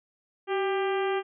harmonic tone with a mistuned harmonic, 396.5 Hz, G4, 20 cents sharp, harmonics 1 / 2 / 3 / 4 / 5 / 6 / 7 / 8, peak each -26 / -32 / -36 / -38 / -40 / -42 / -43 / -44 dBFS, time 0.47-1.23 s, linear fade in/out 50 ms, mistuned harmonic 1, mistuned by -59 cents, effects none

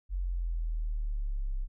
sine exponential sweep, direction down, 46.25 to 32.17 Hz, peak -29 dBFS, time 0.09-1.68 s, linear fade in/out 50 ms, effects none

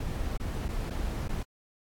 brown noise with dropouts, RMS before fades -32 dBFS, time 0-1.43 s, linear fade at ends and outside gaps 5 ms, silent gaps 0.372-0.398 / 0.683-0.687 / 0.901-0.905 / 1.277-1.29 s, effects AAC 64 kbps

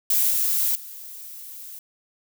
violet noise with level steps, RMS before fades -20 / -22 / -39 dBFS, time 0.1-1.79 s, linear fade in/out 2 ms, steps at 0.3 / 0.75 s, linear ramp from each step 5 ms, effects none

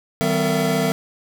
square tone cluster, 158 / 192.2 / 252.9 / 453.7 / 669 Hz, D#3 / G3 / B3 / A#4 / E5, +27 / -34 / +41 / -47 / +25 cents, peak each -25 dBFS, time 0.21-0.92 s, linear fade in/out 0 ms, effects none

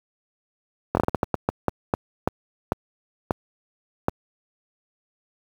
slowing click train, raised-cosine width 1 ms, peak -5 dBFS, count 15, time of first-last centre 0.95-4.084 s, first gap 21 ms, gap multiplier 1.32, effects high-pass 60 Hz 12 dB/octave + 7-bit

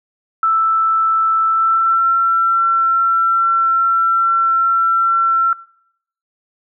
sine tone with pitch glide, 1322 to 1350.6 Hz, E6 to E6, +5 to +42 cents, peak -11 dBFS, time 0.43-5.53 s, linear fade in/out 2 ms, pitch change +37 cents, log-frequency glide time 1.47-2.07 s, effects noise-tail reverb RT60 0.7 s tail -21 dB re dry

